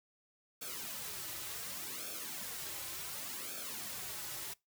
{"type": "noise with flanger", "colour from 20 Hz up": "white", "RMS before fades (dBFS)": -43, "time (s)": [0.61, 4.54], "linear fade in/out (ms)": 10, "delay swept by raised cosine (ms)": [1, 4.4], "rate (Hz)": 0.68, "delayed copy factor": -0.75, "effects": ["noise-tail reverb RT60 0.2 s tail -23 dB re dry"]}